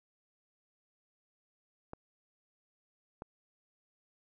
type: clicks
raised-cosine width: 1 ms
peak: -28 dBFS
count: 2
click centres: 1.934 / 3.221 s
effects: none